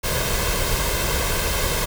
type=noise with comb filter; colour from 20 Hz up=pink; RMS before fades=-22 dBFS; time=0.03-1.86 s; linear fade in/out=20 ms; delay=1.9 ms; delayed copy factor=+0.6; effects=none